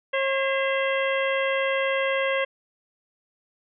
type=harmonic tone with a mistuned harmonic; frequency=540 Hz; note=C#5; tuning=45 cents flat; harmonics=1 / 2 / 3 / 4 / 5 / 6; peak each=-24 / -31 / -31 / -29 / -32 / -36 dBFS; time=0.13-2.45 s; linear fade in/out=10 ms; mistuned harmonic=4; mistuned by=-92 cents; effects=none